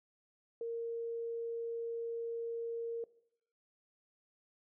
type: tone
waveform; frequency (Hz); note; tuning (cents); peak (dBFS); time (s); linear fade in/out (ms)
sine; 463.3; A#4; -11; -36; 0.61-3.04; 2
effects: noise-tail reverb RT60 0.7 s tail -19 dB re dry